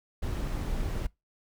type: noise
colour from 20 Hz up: brown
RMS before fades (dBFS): -31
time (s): 0.22-1.07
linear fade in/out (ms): 10
effects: noise-tail reverb RT60 0.2 s tail -23 dB re dry